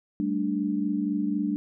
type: chord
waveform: sine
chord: G suspended second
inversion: none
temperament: equal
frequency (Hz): 196 / 220 / 293.7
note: G3 / A3 / D4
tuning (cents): 0 / 0 / 0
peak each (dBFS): -29 / -30 / -27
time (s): 0.2-1.56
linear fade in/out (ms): 0
effects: none